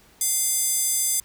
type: tone with high-pass filter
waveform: square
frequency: 698.5 Hz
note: F5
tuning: in tune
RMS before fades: -23 dBFS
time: 0.21-1.2 s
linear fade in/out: 2 ms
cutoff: 8100 Hz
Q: 2.2
effects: pink hiss -55 dBFS RMS until 1.24 s